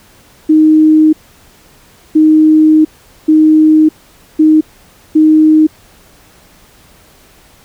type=tone bursts at uneven times; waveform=sine; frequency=311.1 Hz; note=D#4; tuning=in tune; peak=-3 dBFS; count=5; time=0.49-1.13 / 2.15-2.85 / 3.28-3.89 / 4.39-4.61 / 5.15-5.67 s; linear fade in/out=10 ms; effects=pink hiss -44 dBFS RMS until 7.64 s